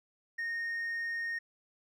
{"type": "tone with hard clipping", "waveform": "triangle", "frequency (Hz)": 1849, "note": "A#6", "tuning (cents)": -15, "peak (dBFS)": -32, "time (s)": [0.38, 1.39], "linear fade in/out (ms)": 10, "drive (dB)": 1, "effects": []}